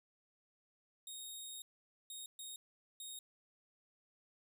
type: tone bursts at uneven times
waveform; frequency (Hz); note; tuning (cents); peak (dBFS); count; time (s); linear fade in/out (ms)
15% pulse; 3729; A#7; 0; -39; 4; 1.07-1.62 / 2.1-2.26 / 2.39-2.56 / 3-3.19; 2
effects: none